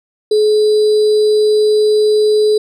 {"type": "tone with sample-and-hold", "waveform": "sine", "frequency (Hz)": 424.7, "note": "G#4", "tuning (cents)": 39, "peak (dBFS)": -8, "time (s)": [0.31, 2.58], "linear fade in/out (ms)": 5, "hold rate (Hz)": 4410, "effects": ["low-pass 7000 Hz 12 dB/octave"]}